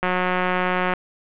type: click train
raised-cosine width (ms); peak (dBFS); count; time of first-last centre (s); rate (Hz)
0.5; -7; 166; 0.03-0.937; 182
effects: resampled to 8000 Hz + 7-bit